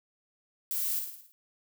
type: noise with echo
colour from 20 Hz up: violet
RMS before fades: -32 dBFS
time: 0.71-0.99 s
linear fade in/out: 0 ms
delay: 55 ms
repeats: 6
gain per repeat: -5 dB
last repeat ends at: 1.32 s
effects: none